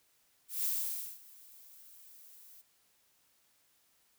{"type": "noise with ADSR envelope", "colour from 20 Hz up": "violet", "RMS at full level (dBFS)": -32, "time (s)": [0.48, 2.62], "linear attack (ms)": 170, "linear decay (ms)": 530, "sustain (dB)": -24, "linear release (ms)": 16, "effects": ["white hiss -71 dBFS RMS until 4.18 s"]}